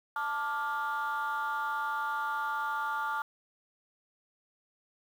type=chord; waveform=sine; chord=D minor; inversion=second; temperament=just; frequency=881 / 1174.7 / 1409.6 Hz; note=A5 / D6 / F6; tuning=+2 / 0 / +16 cents; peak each=-33 dBFS; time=0.16-3.22 s; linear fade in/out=2 ms; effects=tanh soft clip ceiling -26 dBFS + 9-bit